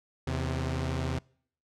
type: tone pair together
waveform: sawtooth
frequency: 81.01 / 130.81 Hz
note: E2 / C3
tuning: -30 / 0 cents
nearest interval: minor sixth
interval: 830 cents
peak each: -28 dBFS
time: 0.27-1.19 s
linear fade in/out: 5 ms
effects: noise-tail reverb RT60 0.6 s tail -26 dB re dry + low-pass 7000 Hz 12 dB/octave